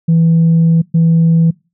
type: tone bursts at uneven times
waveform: sine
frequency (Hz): 164.81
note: E3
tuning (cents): 0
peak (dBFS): -5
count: 2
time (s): 0.08-0.82 / 0.94-1.51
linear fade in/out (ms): 10
effects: noise-tail reverb RT60 0.3 s tail -25 dB re dry + tanh soft clip ceiling -4 dBFS